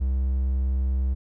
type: tone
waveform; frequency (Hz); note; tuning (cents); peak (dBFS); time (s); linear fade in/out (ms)
triangle; 65.41; C2; 0; -19; 0-1.15; 20
effects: none